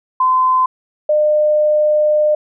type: tone pair in turn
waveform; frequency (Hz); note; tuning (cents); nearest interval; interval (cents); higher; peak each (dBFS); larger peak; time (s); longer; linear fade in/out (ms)
sine; 1027 / 604.3; C6 / D5; -33 / +49; major sixth; 918; first; -10; neither; 0.2-0.66 / 1.09-2.35; second; 5
effects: none